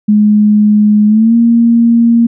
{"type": "tone with pitch glide", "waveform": "sine", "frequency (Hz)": [210, 233], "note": ["G#3", "A#3"], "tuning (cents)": [19, -1], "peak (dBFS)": -4, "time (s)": [0.08, 2.27], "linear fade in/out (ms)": 10, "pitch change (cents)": 180, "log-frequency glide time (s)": [1.07, 1.35], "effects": []}